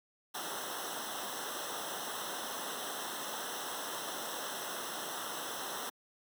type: noise with comb filter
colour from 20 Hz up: pink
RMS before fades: -40 dBFS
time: 0.34-5.9 s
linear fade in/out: 10 ms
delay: 0.43 ms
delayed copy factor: -1
effects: high-pass 200 Hz 12 dB/octave